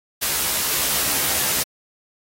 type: noise with comb filter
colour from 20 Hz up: white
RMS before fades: -21 dBFS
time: 0.21-1.64 s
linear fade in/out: 20 ms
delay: 14 ms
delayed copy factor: +0.95
effects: AAC 48 kbps